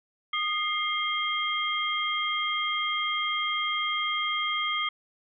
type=tone cluster; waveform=sine; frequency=1232 / 2112 / 3216 Hz; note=D#6 / C7 / G7; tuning=-17 / +16 / +44 cents; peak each=-30 dBFS; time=0.33-4.89 s; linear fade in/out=5 ms; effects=none